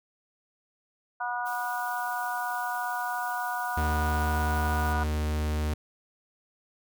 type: harmonic tone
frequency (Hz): 243.3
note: B3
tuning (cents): -26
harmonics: 3 / 4 / 5 / 6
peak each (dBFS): -33 / -33 / -38 / -34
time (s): 1.2-5.04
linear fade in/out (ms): 10
type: noise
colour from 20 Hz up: blue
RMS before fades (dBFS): -45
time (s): 1.45-4.94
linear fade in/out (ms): 20
type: tone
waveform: 45% pulse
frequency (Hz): 76.1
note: D#2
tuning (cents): -38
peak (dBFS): -26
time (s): 3.77-5.74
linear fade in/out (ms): 5
effects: none